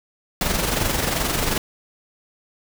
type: noise with amplitude modulation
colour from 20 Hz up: pink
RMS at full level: -20 dBFS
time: 0.41-1.58 s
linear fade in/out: 2 ms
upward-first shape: sine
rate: 22.7 Hz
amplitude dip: 50%
effects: none